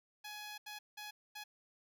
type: tone bursts at uneven times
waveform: 10% pulse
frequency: 839 Hz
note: G#5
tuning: 17 cents sharp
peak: -37 dBFS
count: 4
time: 0.24-0.58 / 0.66-0.79 / 0.97-1.11 / 1.35-1.44 s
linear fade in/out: 10 ms
effects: none